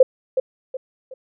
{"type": "tone with echo", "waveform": "sine", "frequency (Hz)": 520, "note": "C5", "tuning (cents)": -11, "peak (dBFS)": -6, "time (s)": [0, 0.03], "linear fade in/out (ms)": 5, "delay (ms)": 370, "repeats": 3, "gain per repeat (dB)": -9, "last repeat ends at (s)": 1.14, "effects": []}